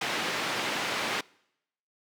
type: band-pass noise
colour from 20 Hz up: white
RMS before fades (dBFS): -31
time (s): 0.01-1.21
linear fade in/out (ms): 5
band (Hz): 180 to 2900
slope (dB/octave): 12
effects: noise-tail reverb RT60 0.8 s tail -25 dB re dry